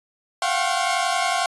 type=tone cluster; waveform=sawtooth; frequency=688 / 719 / 770 / 1080 Hz; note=F5 / F#5 / G5 / C#6; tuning=-26 / -50 / -31 / -45 cents; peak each=-22 dBFS; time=0.42-1.46 s; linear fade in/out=2 ms; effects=resampled to 24000 Hz